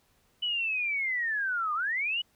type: linear two-way sweep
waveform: sine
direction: down then up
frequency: 2988 to 1182 to 2988 Hz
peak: -27 dBFS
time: 0.42-2.22 s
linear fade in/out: 10 ms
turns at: 1.74 s
effects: pink hiss -68 dBFS RMS until 2.35 s